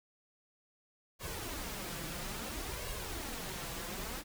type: noise with flanger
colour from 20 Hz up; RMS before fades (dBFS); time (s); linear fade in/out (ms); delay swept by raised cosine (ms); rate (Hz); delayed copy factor
pink; -41; 1.19-4.24; 50; 1.8 to 6; 0.59; +0.55
effects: none